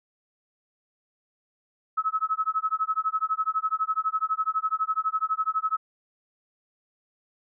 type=tone with tremolo; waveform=sine; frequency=1291 Hz; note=E6; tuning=37 cents flat; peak=-20 dBFS; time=1.97-5.77 s; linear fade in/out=10 ms; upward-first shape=sine; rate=12 Hz; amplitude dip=100%; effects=none